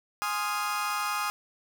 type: chord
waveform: 35% pulse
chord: F minor seventh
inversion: first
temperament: equal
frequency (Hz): 830.6 / 1046.5 / 1244.5 / 1396.9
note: Ab5 / C6 / Eb6 / F6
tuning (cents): 0 / 0 / 0 / 0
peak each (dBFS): -33 / -34 / -29 / -35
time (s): 0.22-1.3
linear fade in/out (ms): 0
effects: none